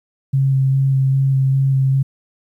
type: tone with vibrato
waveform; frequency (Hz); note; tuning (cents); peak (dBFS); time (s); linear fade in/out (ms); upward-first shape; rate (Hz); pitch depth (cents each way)
sine; 134.7; C#3; -49; -12; 0.33-2.03; 10; square; 2.5; 11
effects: 9-bit